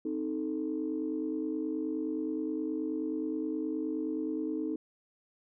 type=chord; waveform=sine; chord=A diminished; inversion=first; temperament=equal; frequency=261.6 / 311.1 / 440 Hz; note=C4 / Eb4 / A4; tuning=0 / 0 / 0 cents; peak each=-37 / -32 / -38 dBFS; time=0.05-4.76 s; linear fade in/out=5 ms; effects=tanh soft clip ceiling -22 dBFS